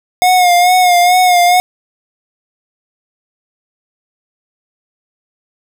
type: tone with vibrato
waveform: square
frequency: 719 Hz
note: F#5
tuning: 50 cents flat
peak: -7 dBFS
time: 0.22-1.6 s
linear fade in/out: 0 ms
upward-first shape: sine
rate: 2.3 Hz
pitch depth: 44 cents each way
effects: none